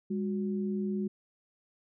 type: tone pair together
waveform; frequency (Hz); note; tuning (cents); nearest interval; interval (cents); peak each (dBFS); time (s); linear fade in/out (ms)
sine; 202.5 / 366.3; G#3 / F#4; -43 / -17; minor seventh; 1026; -30 / -36; 0.1-1.08; 10
effects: none